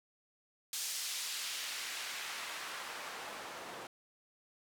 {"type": "noise with band-pass filter sweep", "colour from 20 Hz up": "white", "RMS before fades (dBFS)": -42, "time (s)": [0.73, 3.87], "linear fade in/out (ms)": 2, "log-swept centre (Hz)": [5900, 550], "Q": 0.75, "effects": []}